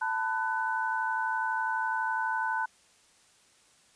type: tone cluster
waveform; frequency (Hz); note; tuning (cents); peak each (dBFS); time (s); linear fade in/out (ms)
sine; 887 / 999 / 1497; A5 / B5 / F#6; +14 / +20 / +20; -31 / -34 / -31; 0.01-2.66; 10
effects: white hiss -62 dBFS RMS until 3.95 s + resampled to 22050 Hz